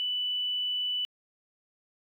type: tone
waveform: triangle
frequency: 2978 Hz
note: F#7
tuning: 11 cents sharp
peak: -24 dBFS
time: 0-1.05 s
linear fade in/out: 0 ms
effects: tanh soft clip ceiling -26 dBFS